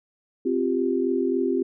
sine chord, C suspended fourth, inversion none, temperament just, 261.6 / 348.8 / 392.4 Hz, C4 / F4 / G4, 0 / -2 / +2 cents, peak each -25 dBFS, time 0.45-1.63 s, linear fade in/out 10 ms, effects none

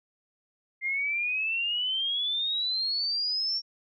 sine exponential sweep, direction up, 2093 to 5530 Hz, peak -26 dBFS, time 0.81-3.62 s, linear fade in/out 50 ms, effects none

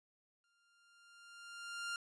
sawtooth tone with exponential growth, 1396.9 Hz, F6, in tune, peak -34 dBFS, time 0.44-1.96 s, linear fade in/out 1 ms, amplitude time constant 330 ms, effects resampled to 22050 Hz

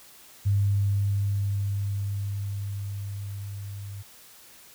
sine tone with level ramp, 100.2 Hz, G2, 38 cents sharp, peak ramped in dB -19 to -35 dBFS, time 0.45-4.03 s, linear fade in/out 20 ms, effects white hiss -51 dBFS RMS until 4.74 s

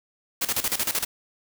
white noise with tremolo, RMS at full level -24 dBFS, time 0.41-1.05 s, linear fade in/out 10 ms, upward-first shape square, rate 13 Hz, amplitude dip 80%, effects none

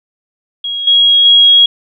sine tone with level steps, 3299 Hz, G#7, 12 cents flat, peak -16 / -5 / -3 dBFS, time 0.64-1.66 s, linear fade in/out 5 ms, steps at 0.87 / 1.25 s, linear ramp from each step 5 ms, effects none

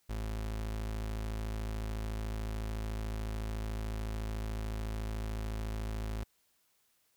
35% pulse tone, 53.8 Hz, A1, 38 cents flat, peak -33 dBFS, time 0.09-6.24 s, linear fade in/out 10 ms, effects white hiss -73 dBFS RMS until 7.16 s

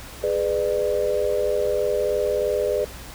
sine chord, G# diminished, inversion none, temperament just, 415.3 / 498.4 / 598 Hz, G#4 / B4 / D5, 0 / +16 / +31 cents, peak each -24 dBFS, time 0.23-2.85 s, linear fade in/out 10 ms, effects added 60 Hz sine -41 dBFS peak until 3.14 s + pink hiss -40 dBFS RMS until 3.14 s

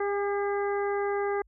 harmonic tone with a mistuned harmonic, 403 Hz, G4, 48 cents sharp, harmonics 1 / 2 / 3 / 4 / 5, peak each -27 / -33 / -37 / -39 / -41 dBFS, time 0-1.42 s, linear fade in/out 5 ms, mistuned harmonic 2, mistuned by +15 cents, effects added 50 Hz sine -58 dBFS peak until 1.47 s

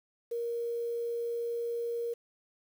sine tone with quantisation, 470.1 Hz, A#4, 15 cents sharp, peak -31 dBFS, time 0.31-2.14 s, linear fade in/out 10 ms, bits 9, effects none

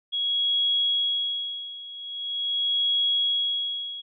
sine tone with tremolo, 3322 Hz, G#7, in tune, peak -20 dBFS, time 0.12-4.02 s, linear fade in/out 20 ms, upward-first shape sine, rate 0.43 Hz, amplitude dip 85%, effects none

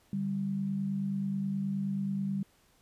sine tone pair together, 146.83 / 196.23 Hz, D3 / G3, 0 / +2 cents, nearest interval perfect fourth, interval 502 cents, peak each -38 / -30 dBFS, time 0.13-2.43 s, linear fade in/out 2 ms, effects pink hiss -66 dBFS RMS until 2.81 s + resampled to 32000 Hz

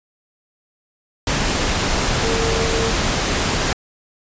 sine tone in noise, 453.3 Hz, A#4, 48 cents flat, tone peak -22 dBFS, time 2.23-2.91 s, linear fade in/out 2 ms, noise pink, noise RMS -19 dBFS, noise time 1.27-3.73 s, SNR -6 dB, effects resampled to 16000 Hz

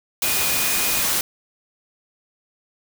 sine tone in noise, 2464 Hz, D#7, 17 cents flat, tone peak -29 dBFS, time 0.23-1.02 s, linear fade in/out 2 ms, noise white, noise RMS -21 dBFS, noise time 0.22-1.21 s, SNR -11 dB, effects none

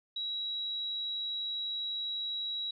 sine tone, 3876 Hz, B7, 33 cents flat, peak -33 dBFS, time 0.16-2.71 s, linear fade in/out 5 ms, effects none

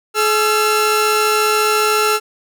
sawtooth tone pair together, 426.2 / 1353 Hz, G#4 / E6, +45 / +45 cents, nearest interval octave + minor sixth, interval 2000 cents, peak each -12 dBFS, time 0.14-2.2 s, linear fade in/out 50 ms, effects none

